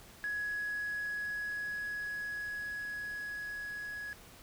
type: tone with level ramp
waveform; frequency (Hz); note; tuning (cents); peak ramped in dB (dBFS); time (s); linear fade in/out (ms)
triangle; 1676; G#6; +15; -30 to -37; 0.24-4.13; 0
effects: tanh soft clip ceiling -30 dBFS + pink hiss -55 dBFS RMS until 4.42 s